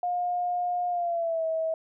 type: tone with pitch glide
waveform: sine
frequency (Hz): 712 to 645.4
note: F5 to E5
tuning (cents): +33 to -37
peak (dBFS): -25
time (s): 0.03-1.74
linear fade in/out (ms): 2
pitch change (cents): -170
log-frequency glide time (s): 0.89-1.45
effects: none